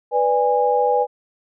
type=chord; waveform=sine; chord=G# diminished; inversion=first; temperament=equal with one note detuned; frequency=493.9 / 587.3 / 821.1 Hz; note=B4 / D5 / G#5; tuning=0 / 0 / -20 cents; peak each=-18 / -23 / -18 dBFS; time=0.11-1.07 s; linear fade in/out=50 ms; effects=none